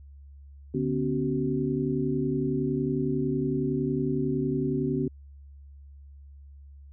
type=tone cluster; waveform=sine; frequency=144.5 / 246.4 / 277.3 / 378.3 Hz; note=D3 / B3 / C#4 / F#4; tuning=-28 / -4 / +1 / +38 cents; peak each=-30 dBFS; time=0.74-5.08 s; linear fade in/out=5 ms; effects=added 70 Hz sine -45 dBFS peak until 6.92 s